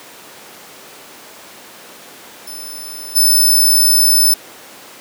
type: tone with level steps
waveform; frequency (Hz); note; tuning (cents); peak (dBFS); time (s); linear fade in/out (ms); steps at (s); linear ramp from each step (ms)
5% pulse; 5274; E8; 0; -22 / -3; 2.47-4.34; 5; 3.15; 20
effects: pink hiss -37 dBFS RMS until 5 s + high-pass 300 Hz 12 dB/octave